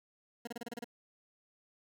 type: tone bursts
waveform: 20% pulse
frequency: 236.4 Hz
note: A#3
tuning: 24 cents sharp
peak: -34 dBFS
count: 8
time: 0.45-0.844 s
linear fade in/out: 5 ms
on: 23 ms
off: 30 ms
effects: none